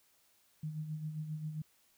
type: tone with tremolo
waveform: sine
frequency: 154.4 Hz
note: D#3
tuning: 13 cents flat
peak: -35 dBFS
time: 0.63-1.62 s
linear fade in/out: 5 ms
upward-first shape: sine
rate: 7.5 Hz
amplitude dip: 55%
effects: white hiss -70 dBFS RMS until 1.97 s